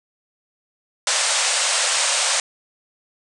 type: band-pass noise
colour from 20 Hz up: white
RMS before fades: -20 dBFS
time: 1.07-2.4 s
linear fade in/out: 2 ms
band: 500 to 9200 Hz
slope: 96 dB/octave
effects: none